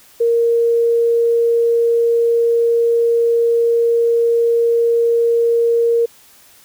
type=tone; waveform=sine; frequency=466.2 Hz; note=A#4; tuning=in tune; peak=-11 dBFS; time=0.2-6.06 s; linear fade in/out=10 ms; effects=white hiss -47 dBFS RMS until 6.64 s